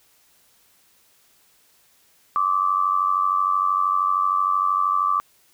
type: tone with amplitude modulation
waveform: sine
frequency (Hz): 1163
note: D6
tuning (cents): -17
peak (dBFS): -14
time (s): 2.36-5.2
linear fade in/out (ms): 0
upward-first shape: sine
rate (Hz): 93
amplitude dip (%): 80
effects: white hiss -59 dBFS RMS until 5.53 s